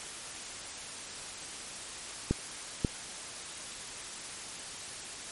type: clicks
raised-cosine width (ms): 3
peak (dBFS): -13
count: 2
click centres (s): 2.31 / 2.848
effects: white hiss -42 dBFS RMS until 5.31 s + MP3 48 kbps